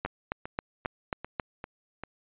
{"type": "two click trains", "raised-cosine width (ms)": 0.5, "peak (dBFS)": [-22, -14], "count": [6, 6], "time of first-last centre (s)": [[0.06, 2.036], [0.05, 1.398]], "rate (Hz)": [2.53, 3.71], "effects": ["resampled to 8000 Hz"]}